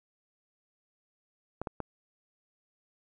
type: clicks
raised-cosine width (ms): 1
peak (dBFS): -20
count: 3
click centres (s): 1.616 / 1.672 / 1.803
effects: none